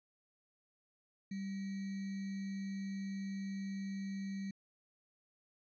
sine tone with sample-and-hold, 195.4 Hz, G3, 5 cents flat, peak -38 dBFS, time 1.31-4.51 s, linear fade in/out 5 ms, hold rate 2100 Hz, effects resampled to 16000 Hz

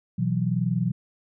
sine chord, B suspended fourth, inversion none, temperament equal, 123.47 / 164.81 / 185 Hz, B2 / E3 / F#3, 0 / 0 / 0 cents, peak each -26 dBFS, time 0.18-0.92 s, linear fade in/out 10 ms, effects none

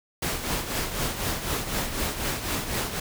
pink noise with tremolo, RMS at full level -26 dBFS, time 0.22-3 s, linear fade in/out 5 ms, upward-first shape triangle, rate 4 Hz, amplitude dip 65%, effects none

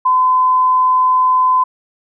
sine tone, 1019 Hz, C6, 46 cents flat, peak -9 dBFS, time 0.05-1.64 s, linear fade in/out 10 ms, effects none

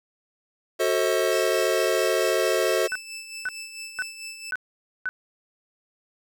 square chord, F# diminished seventh, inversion none, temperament just, 370 / 444 / 532.8 / 639.4 Hz, F#4 / A4 / C5 / Eb5, 0 / +16 / +31 / +47 cents, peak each -27 dBFS, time 0.79-2.88 s, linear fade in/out 20 ms
20% pulse tone with tremolo, 2637 Hz, E7, in tune, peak -29 dBFS, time 1.32-4.51 s, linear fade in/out 2 ms, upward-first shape sine, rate 4.5 Hz, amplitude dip 55%
sine tone bursts, 1503 Hz, F#6, 27 cents sharp, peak -24 dBFS, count 5, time 2.92-5.09 s, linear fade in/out 0 ms, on 34 ms, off 500 ms
effects none

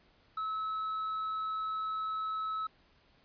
triangle tone with quantisation, 1296 Hz, E6, 30 cents flat, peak -31 dBFS, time 0.37-2.67 s, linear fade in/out 5 ms, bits 10, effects pink hiss -66 dBFS RMS until 3.24 s + resampled to 11025 Hz

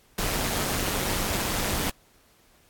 pink noise with amplitude modulation, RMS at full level -25 dBFS, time 0.18-1.9 s, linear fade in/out 5 ms, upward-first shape sine, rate 192 Hz, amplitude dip 55%, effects pink hiss -60 dBFS RMS until 2.69 s + AAC 64 kbps

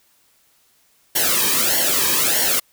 white noise with flanger, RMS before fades -18 dBFS, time 1.15-2.6 s, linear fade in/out 10 ms, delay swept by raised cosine 0.8 to 1.46 ms, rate 1.6 Hz, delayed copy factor -0.8, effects white hiss -59 dBFS RMS until 2.72 s

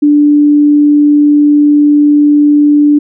sine tone, 293.7 Hz, D4, in tune, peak -3 dBFS, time 0.02-2.99 s, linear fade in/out 10 ms, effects none

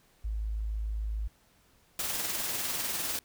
sine tone, 53.5 Hz, A1, 48 cents flat, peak -30 dBFS, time 0.24-1.28 s, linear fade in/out 10 ms
white noise with tremolo, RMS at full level -31 dBFS, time 1.99-3.19 s, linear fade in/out 2 ms, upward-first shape triangle, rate 20 Hz, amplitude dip 45%
effects pink hiss -65 dBFS RMS until 3.24 s

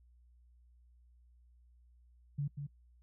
sine tone with echo, 143.1 Hz, D3, 45 cents flat, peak -32 dBFS, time 2.38-2.48 s, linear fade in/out 10 ms, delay 190 ms, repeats 1, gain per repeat -6 dB, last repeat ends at 2.67 s, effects noise-tail reverb RT60 0.1 s tail -23 dB re dry + added 60 Hz sine -61 dBFS peak until 3.02 s

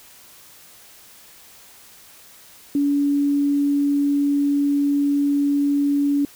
sine tone, 284.9 Hz, C#4, 48 cents sharp, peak -16 dBFS, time 2.75-6.25 s, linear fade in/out 2 ms, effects white hiss -47 dBFS RMS until 6.35 s

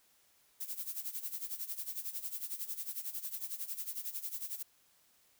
violet noise with tremolo, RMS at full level -38 dBFS, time 0.6-4.63 s, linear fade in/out 10 ms, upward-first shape sine, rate 11 Hz, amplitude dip 80%, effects white hiss -69 dBFS RMS until 5.39 s

